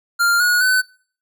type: tone with pitch steps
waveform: square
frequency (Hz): 1396.9 / 1452 / 1509.3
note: F6 / F#6 / F#6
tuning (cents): 0 / -33 / +34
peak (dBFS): -14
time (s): 0.19-0.82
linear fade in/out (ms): 20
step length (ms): 210
effects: noise-tail reverb RT60 0.5 s tail -24 dB re dry